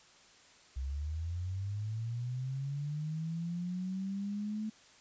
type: linear sweep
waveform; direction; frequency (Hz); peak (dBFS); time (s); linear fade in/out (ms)
sine; up; 63.9 to 218.3; -34; 0.76-4.7; 10
effects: white hiss -60 dBFS RMS until 5 s + resampled to 16000 Hz